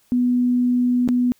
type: tone with dropouts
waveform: sine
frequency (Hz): 246.6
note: B3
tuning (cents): -2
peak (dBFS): -15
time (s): 0.12-1.32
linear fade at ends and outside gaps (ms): 0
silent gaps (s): 1.077-1.088
effects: white hiss -60 dBFS RMS until 1.39 s